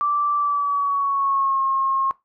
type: tone with pitch glide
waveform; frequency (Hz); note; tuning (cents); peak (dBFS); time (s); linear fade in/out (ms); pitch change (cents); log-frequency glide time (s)
sine; 1168 to 1077.3; D6 to C#6; -10 to -50; -18; 0.01-2.11; 0; -140; 0.36-1.61
effects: noise-tail reverb RT60 0.2 s tail -19 dB re dry